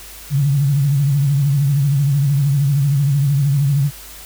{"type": "tone with vibrato", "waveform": "sine", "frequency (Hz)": 140.8, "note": "C#3", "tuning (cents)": 27, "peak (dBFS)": -12, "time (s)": [0.3, 3.91], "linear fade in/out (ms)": 50, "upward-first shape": "triangle", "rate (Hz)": 13, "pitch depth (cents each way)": 110, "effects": ["added 50 Hz sine -41 dBFS peak until 4.25 s", "white hiss -37 dBFS RMS until 4.25 s"]}